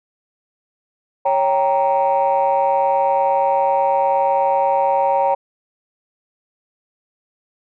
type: chord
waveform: sine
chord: G diminished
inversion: second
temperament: equal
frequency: 554.4 / 784 / 932.3 Hz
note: Db5 / G5 / Bb5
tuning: 0 / 0 / 0 cents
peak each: -17 dBFS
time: 1.25-5.35 s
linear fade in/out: 10 ms
effects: tanh soft clip ceiling -8 dBFS